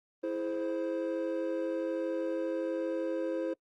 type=chord; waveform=triangle; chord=E augmented; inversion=none; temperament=equal with one note detuned; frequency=329.6 / 422.1 / 523.3 Hz; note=E4 / G#4 / B#4; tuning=0 / +28 / 0 cents; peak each=-32 / -38 / -32 dBFS; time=0.23-3.54 s; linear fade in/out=10 ms; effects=noise-tail reverb RT60 0.1 s tail -26 dB re dry + Opus 24 kbps